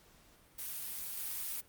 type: noise with level steps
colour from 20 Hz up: blue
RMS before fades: -41 / -39 dBFS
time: 0.58-1.61 s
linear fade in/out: 10 ms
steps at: 1.17 s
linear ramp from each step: 5 ms
effects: pink hiss -63 dBFS RMS until 1.68 s + Opus 48 kbps